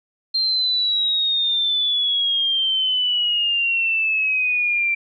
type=exponential sweep; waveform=sine; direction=down; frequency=4186 to 2349 Hz; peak=-17 dBFS; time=0.34-4.95 s; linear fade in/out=10 ms; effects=none